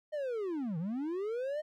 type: linear two-way sweep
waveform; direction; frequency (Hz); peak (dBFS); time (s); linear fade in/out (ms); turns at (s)
triangle; down then up; 622.3 to 152.6 to 622.3; -31; 0.12-1.62; 20; 0.78
effects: none